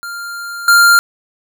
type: tone with level steps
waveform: square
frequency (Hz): 1396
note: F6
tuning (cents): -1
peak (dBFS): -24 / -6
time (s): 0.03-0.99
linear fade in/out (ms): 0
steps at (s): 0.68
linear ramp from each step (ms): 2
effects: none